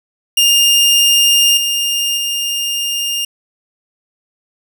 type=tone with level steps; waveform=sawtooth; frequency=2814 Hz; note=F7; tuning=12 cents sharp; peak=-5 / -11 / -13 dBFS; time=0.37-3.25 s; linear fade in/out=5 ms; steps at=1.57 / 2.17 s; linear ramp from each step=2 ms; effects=none